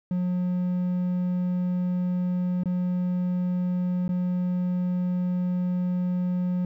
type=tone with dropouts; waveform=triangle; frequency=180 Hz; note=F#3; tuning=47 cents flat; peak=-21 dBFS; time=0.11-6.65 s; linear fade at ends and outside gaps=2 ms; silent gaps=2.635-2.657 / 4.08-4.091 s; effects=none